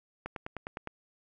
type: click train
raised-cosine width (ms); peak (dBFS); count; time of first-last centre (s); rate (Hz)
0.5; -22; 7; 0.26-0.873; 9.78
effects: none